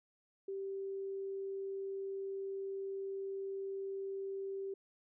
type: tone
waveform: sine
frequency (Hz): 390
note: G4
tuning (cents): -9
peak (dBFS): -38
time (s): 0.48-4.74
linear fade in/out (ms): 5
effects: none